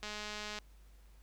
click train, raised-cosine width 0.2 ms, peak -25 dBFS, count 118, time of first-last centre 0.03-0.587 s, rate 210 Hz, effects added 50 Hz sine -56 dBFS peak until 1.22 s + pink hiss -69 dBFS RMS until 1.22 s

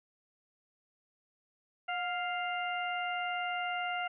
harmonic tone with a mistuned harmonic, 698.5 Hz, F5, in tune, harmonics 1 / 2 / 3 / 4, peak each -35 / -38 / -40 / -41 dBFS, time 1.88-4.08 s, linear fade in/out 10 ms, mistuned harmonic 1, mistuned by +50 cents, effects none

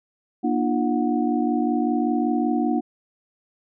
sine tone cluster, 238.6 / 299 / 344.1 / 732 Hz, A#3 / D4 / F4 / F#5, +41 / +31 / -26 / -19 cents, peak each -23 / -23 / -27 / -28 dBFS, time 0.43-2.81 s, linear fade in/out 20 ms, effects none

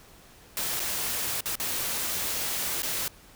white noise with dropouts, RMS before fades -30 dBFS, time 0.57-3.08 s, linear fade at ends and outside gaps 1 ms, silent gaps 0.796-0.801 / 1.407-1.457 / 1.555-1.599 / 2.821-2.831 s, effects pink hiss -53 dBFS RMS until 3.35 s

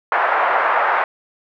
pink band-pass noise, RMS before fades -17 dBFS, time 0.12-1.04 s, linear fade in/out 2 ms, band 660 to 1700 Hz, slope 24 dB/octave, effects none

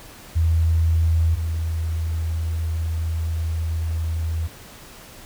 sine tone pair in turn, 81.8 / 81.41 Hz, E2 / E2, -13 / -21 cents, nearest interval unison, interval 8 cents, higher first, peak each -15 / -21 dBFS, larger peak first, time 0.35-1.36 / 1.36-4.48 s, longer second, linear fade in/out 20 ms, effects pink hiss -43 dBFS RMS until 5.25 s

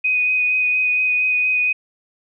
sine tone with vibrato, 2496 Hz, D#7, 5 cents sharp, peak -15 dBFS, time 0.04-1.73 s, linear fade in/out 10 ms, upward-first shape sine, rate 4.3 Hz, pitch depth 13 cents each way, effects none

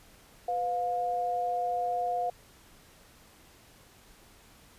sine tone pair together, 498.9 / 710 Hz, B4 / F5, +17 / +28 cents, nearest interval tritone, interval 611 cents, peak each -35 / -28 dBFS, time 0.48-2.3 s, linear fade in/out 5 ms, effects pink hiss -57 dBFS RMS until 4.78 s + resampled to 32000 Hz

